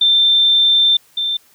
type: tone pair in turn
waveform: sine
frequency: 3570 / 3570 Hz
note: A7 / A7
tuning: +24 / +24 cents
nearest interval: unison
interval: 0 cents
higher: neither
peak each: -9 / -16 dBFS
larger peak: first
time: 0.01-0.97 / 1.17-1.37 s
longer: first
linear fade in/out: 5 ms
effects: white hiss -52 dBFS RMS until 1.54 s + high-pass 60 Hz 12 dB/octave